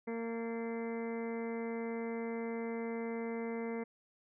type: harmonic tone with a mistuned harmonic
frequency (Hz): 229.8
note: A#3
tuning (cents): -25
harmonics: 1 / 2 / 3 / 4 / 5 / 6 / 7 / 8 / 9 / 10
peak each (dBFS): -39 / -39 / -50 / -50 / -56 / -58 / -59 / -59 / -50 / -61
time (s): 0.07-3.84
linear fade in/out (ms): 10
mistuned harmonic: 8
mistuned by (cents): -70
effects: none